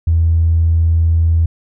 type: tone with tanh clipping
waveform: triangle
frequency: 82.41 Hz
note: E2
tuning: in tune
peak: -9 dBFS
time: 0.07-1.46 s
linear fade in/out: 5 ms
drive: 4 dB
effects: none